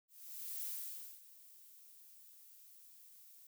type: noise with ADSR envelope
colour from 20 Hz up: violet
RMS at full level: -42 dBFS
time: 0.08-3.47 s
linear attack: 570 ms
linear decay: 550 ms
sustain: -18 dB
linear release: 3 ms
effects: none